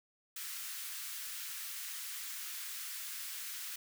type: high-pass noise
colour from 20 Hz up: white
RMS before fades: -43 dBFS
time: 0.36-3.76 s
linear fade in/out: 5 ms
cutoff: 1300 Hz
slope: 24 dB/octave
effects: none